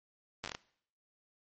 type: slowing click train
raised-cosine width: 0.2 ms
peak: -21 dBFS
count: 7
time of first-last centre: 0.44-0.549 s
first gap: 9 ms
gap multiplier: 1.28
effects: noise-tail reverb RT60 0.6 s tail -20 dB re dry + MP3 32 kbps